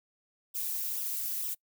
violet noise with flanger, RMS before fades -34 dBFS, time 0.54-1.55 s, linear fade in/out 20 ms, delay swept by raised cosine 0.44 to 3.44 ms, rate 2.2 Hz, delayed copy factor -0.95, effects noise-tail reverb RT60 0.1 s tail -24 dB re dry

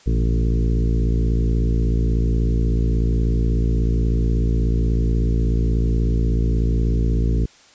harmonic tone with a mistuned harmonic, 56.4 Hz, A1, 44 cents sharp, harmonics 1 / 2 / 3 / 4 / 5 / 6 / 7 / 8, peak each -17 / -23 / -27 / -29 / -31 / -33 / -34 / -35 dBFS, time 0.06-7.46 s, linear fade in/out 10 ms, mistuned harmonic 2, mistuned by +71 cents, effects white hiss -50 dBFS RMS until 7.74 s + resampled to 16000 Hz

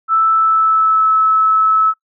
sine tone with pitch glide, 1318.5 to 1300.3 Hz, E6 to E6, 0 to -24 cents, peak -9 dBFS, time 0.08-1.94 s, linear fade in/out 50 ms, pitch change -24 cents, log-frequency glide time 0.32-1.13 s, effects noise-tail reverb RT60 0.1 s tail -20 dB re dry

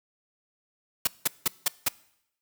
white noise bursts, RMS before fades -23 dBFS, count 5, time 1.05-1.885 s, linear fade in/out 5 ms, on 23 ms, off 180 ms, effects noise-tail reverb RT60 0.8 s tail -22 dB re dry

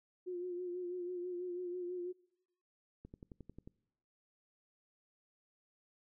sine tone with vibrato, 357.2 Hz, F4, 39 cents sharp, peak -38 dBFS, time 0.26-2.13 s, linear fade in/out 20 ms, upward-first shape sine, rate 6.1 Hz, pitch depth 37 cents each way
click train, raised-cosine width 3 ms, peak -37 dBFS, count 8, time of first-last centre 3.05-3.675 s, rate 11.2 Hz
effects noise-tail reverb RT60 0.9 s tail -24 dB re dry

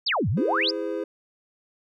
sine exponential two-way sweep, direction down then up, 5588 to 86.6 to 5588 Hz, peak -21 dBFS, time 0.06-0.71 s, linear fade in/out 10 ms, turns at 0.29 s
triangle chord, E augmented, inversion none, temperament just, 329.6 / 412 / 515 Hz, E4 / G#4 / B#4, 0 / -14 / -28 cents, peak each -29 dBFS, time 0.37-1.04 s, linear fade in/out 5 ms
effects none

